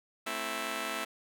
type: chord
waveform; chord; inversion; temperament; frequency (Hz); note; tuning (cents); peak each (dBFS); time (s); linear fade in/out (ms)
5% pulse; A minor; none; just; 220 / 264 / 330; A3 / C4 / E4; 0 / +16 / +2; -28; 0.26-1.05; 10
effects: none